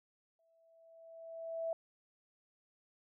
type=tone with exponential growth; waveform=sine; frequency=658 Hz; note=E5; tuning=3 cents flat; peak=-33 dBFS; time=0.39-1.73 s; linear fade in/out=2 ms; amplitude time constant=290 ms; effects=none